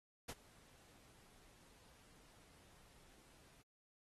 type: noise with ADSR envelope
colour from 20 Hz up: pink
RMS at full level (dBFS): -44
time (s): 0.28-3.62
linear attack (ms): 14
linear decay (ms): 45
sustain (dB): -23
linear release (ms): 6
effects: AAC 32 kbps